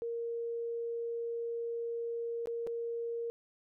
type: tone with dropouts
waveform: sine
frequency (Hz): 466.2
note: A#4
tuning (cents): 0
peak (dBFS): -34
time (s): 0.02-3.3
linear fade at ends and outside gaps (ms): 0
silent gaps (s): 2.458-2.472 / 2.667-2.672
effects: none